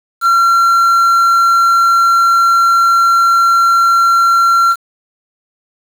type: tone with quantisation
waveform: triangle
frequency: 1367 Hz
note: F6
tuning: 37 cents flat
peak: -5 dBFS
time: 0.21-4.76 s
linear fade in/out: 50 ms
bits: 5
effects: none